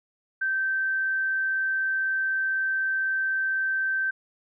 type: tone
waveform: sine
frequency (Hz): 1554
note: G6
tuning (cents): -16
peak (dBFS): -23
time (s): 0.41-4.11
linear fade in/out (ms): 10
effects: none